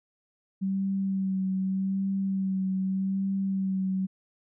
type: tone with vibrato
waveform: sine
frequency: 191.9 Hz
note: G3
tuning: 37 cents flat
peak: -25 dBFS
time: 0.61-4.07 s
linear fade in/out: 20 ms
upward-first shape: sine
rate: 0.83 Hz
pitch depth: 24 cents each way
effects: none